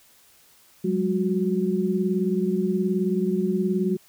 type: tone cluster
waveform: sine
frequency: 184.1 / 202.9 / 366.6 Hz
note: F#3 / G#3 / F#4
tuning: -8 / -40 / -16 cents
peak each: -25 dBFS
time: 0.84-3.97 s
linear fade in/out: 10 ms
effects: white hiss -56 dBFS RMS until 4.08 s